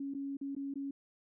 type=tone with dropouts; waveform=sine; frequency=277.2 Hz; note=C#4; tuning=in tune; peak=-36 dBFS; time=0-0.91 s; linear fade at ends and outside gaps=5 ms; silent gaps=0.139-0.147 / 0.37-0.412 / 0.551-0.564 / 0.74-0.756 s; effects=none